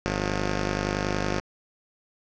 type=tone pair together; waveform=5% pulse; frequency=50.65 / 179.6 Hz; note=G#1 / F3; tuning=-43 / +49 cents; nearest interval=octave + minor seventh; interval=2192 cents; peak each=-15 / -20 dBFS; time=0.06-1.4 s; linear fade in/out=0 ms; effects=resampled to 16000 Hz + 8-bit